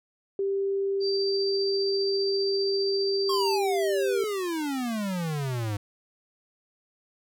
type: tone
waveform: sine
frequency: 393.2 Hz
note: G4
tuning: 5 cents sharp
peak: -24 dBFS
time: 0.39-4.24 s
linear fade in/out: 2 ms
type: tone with tremolo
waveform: sine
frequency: 4674 Hz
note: D8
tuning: 9 cents flat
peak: -28 dBFS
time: 1-3.59 s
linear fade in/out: 50 ms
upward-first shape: sine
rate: 15 Hz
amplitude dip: 25%
type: exponential sweep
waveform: square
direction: down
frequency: 1100 to 100 Hz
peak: -28 dBFS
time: 3.29-5.77 s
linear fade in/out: 5 ms
effects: none